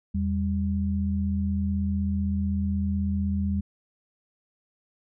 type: tone pair together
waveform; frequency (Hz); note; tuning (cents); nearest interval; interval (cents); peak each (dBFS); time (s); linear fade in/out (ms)
sine; 82.43 / 198.4; E2 / G3; 0 / +21; octave + minor third; 1521; -26; 0.14-3.61; 10
effects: none